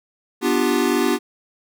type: chord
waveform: square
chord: G dominant seventh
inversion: first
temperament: equal with one note detuned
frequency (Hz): 246.9 / 295.7 / 349.2 / 392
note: B3 / D4 / F4 / G4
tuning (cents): 0 / +12 / 0 / 0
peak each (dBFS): -23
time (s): 0.41-1.19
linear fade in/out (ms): 50
effects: none